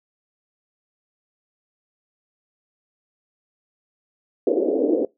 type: band-pass noise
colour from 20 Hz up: pink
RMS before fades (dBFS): -20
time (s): 4.47-5.05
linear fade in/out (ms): 2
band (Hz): 290 to 540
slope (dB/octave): 48
effects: noise-tail reverb RT60 0.2 s tail -23 dB re dry